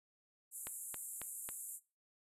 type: band-pass noise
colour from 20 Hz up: pink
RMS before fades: -47 dBFS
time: 0.51-1.8 s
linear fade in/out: 50 ms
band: 7300 to 13000 Hz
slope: 96 dB/octave
type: click train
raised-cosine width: 0.3 ms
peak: -29 dBFS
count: 4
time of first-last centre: 0.67-1.49 s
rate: 3.66 Hz
effects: noise-tail reverb RT60 0.3 s tail -20 dB re dry